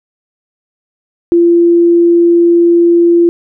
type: tone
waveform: sine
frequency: 342.4 Hz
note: F4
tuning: 34 cents flat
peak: -4 dBFS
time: 1.32-3.29 s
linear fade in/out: 0 ms
effects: none